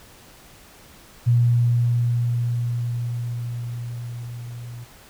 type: tone with level ramp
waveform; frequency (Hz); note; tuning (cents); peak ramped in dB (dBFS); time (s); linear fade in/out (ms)
sine; 119.6; A#2; +45; -13 to -33; 1.26-4.85; 20
effects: pink hiss -48 dBFS RMS until 5.09 s